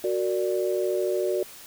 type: chord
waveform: sine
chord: Gb augmented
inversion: none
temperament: equal with one note detuned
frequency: 370 / 463.2 / 587.3 Hz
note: Gb4 / Bb4 / D5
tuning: 0 / -11 / 0 cents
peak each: -25 / -30 / -28 dBFS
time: 0.04-1.43 s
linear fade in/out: 2 ms
effects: white hiss -45 dBFS RMS until 1.66 s